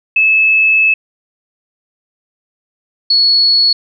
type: tone pair in turn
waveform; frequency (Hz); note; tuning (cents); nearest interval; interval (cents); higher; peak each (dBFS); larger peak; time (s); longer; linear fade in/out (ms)
sine; 2604 / 4379; E7 / C#8; -22 / -22; major sixth; 900; second; -7; neither; 0.16-0.94 / 3.1-3.73; first; 5
effects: none